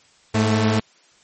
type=tone pair together; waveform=sawtooth; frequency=106.67 / 221 Hz; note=G#2 / A3; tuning=+47 / +8 cents; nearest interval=octave + minor second; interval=1261 cents; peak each=-15 dBFS; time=0.34-0.8 s; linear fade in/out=10 ms; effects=white hiss -55 dBFS RMS until 1.23 s + MP3 32 kbps